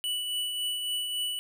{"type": "tone with tremolo", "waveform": "square", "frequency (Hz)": 2960, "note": "F#7", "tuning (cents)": 0, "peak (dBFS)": -28, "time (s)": [0.04, 1.39], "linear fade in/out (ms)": 0, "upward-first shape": "triangle", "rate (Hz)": 3.6, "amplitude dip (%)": 40, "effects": []}